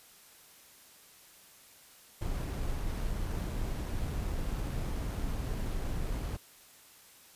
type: noise with sample-and-hold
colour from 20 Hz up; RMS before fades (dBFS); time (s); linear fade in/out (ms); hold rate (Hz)
brown; -34; 2.21-6.37; 10; 7350
effects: white hiss -57 dBFS RMS until 7.35 s + resampled to 32000 Hz